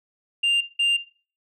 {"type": "tone pair in turn", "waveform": "sine", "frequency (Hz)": [2794, 2794], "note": ["F7", "F7"], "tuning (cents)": [0, 0], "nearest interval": "unison", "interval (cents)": 0, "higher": "neither", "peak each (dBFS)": -15, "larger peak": "neither", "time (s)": [[0.43, 0.61], [0.79, 0.97]], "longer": "neither", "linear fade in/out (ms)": 10, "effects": ["noise-tail reverb RT60 0.4 s tail -17 dB re dry", "tanh soft clip ceiling -17 dBFS"]}